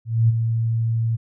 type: tone with ADSR envelope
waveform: sine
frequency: 114.1 Hz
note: A#2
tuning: 37 cents flat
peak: -11 dBFS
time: 0.05-1.17 s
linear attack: 240 ms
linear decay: 22 ms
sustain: -7 dB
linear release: 21 ms
effects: none